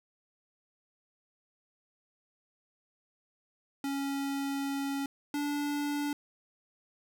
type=tone pair in turn; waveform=square; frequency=277.2 / 290.3 Hz; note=C#4 / D4; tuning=0 / -20 cents; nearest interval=minor second; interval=80 cents; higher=second; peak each=-32 / -31 dBFS; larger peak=second; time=3.84-5.06 / 5.34-6.13 s; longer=first; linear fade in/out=2 ms; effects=none